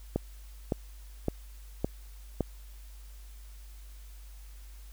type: click train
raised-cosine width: 2 ms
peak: -14 dBFS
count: 5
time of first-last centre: 0.16-2.407 s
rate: 1.78 Hz
effects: added 50 Hz sine -45 dBFS peak until 4.92 s + white hiss -59 dBFS RMS until 4.92 s